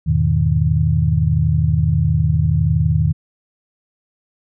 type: chord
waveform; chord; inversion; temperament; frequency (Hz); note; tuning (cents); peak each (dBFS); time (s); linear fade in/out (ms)
sine; E major seventh; none; equal; 82.41 / 103.83 / 123.47 / 155.56; E2 / G#2 / B2 / D#3; 0 / 0 / 0 / 0; -18 / -21 / -20 / -16; 0.06-3.13; 20
effects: none